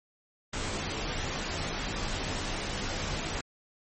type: noise with comb filter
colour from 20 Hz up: pink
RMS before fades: -33 dBFS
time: 0.53-3.41 s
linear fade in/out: 5 ms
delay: 17 ms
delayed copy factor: -0.6
effects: MP3 32 kbps